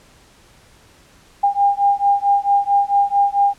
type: beating tone pair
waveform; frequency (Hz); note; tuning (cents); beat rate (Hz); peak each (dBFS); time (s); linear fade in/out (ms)
sine; 802 / 806.5; G5 / G5; +39 / +49; 4.5; -16; 1.43-3.54; 10
effects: pink hiss -50 dBFS RMS until 3.58 s + low-pass 10000 Hz 12 dB/octave